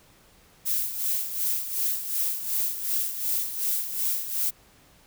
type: noise with tremolo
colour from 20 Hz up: violet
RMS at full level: -25 dBFS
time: 0.65-4.51 s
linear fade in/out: 20 ms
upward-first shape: sine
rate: 2.7 Hz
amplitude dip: 65%
effects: pink hiss -57 dBFS RMS until 5.06 s